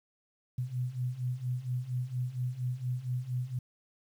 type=beating tone pair; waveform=sine; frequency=122.8 / 127.1 Hz; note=B2 / C3; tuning=-9 / -50 cents; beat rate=4.3 Hz; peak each=-36 / -33 dBFS; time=0.58-3.59 s; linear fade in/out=5 ms; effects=10-bit